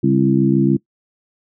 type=harmonic tone with a mistuned harmonic; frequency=66.9 Hz; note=C2; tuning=39 cents sharp; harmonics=2 / 3 / 4 / 5; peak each=-17 / -17 / -17 / -17 dBFS; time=0.03-0.77 s; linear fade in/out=10 ms; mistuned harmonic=2; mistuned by=+76 cents; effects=noise-tail reverb RT60 0.1 s tail -20 dB re dry